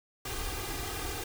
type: noise with comb filter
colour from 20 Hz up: pink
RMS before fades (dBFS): -36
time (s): 0.25-1.24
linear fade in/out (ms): 5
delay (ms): 2.5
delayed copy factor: +0.75
effects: none